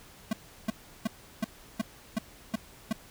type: tone bursts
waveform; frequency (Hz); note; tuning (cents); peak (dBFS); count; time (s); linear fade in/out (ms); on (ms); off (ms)
square; 220; A3; 0; -26; 8; 0.31-2.928; 5; 21; 350
effects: pink hiss -53 dBFS RMS until 3.1 s